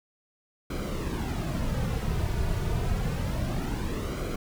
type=noise with flanger; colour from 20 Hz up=brown; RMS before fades=-29 dBFS; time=0.7-4.36 s; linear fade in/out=5 ms; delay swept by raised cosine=1.1 to 3.8 ms; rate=0.28 Hz; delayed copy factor=-0.6; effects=none